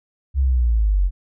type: linear sweep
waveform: sine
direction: down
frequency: 69.6 to 43.65 Hz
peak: -14 dBFS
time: 0.34-1.11 s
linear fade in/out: 50 ms
effects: none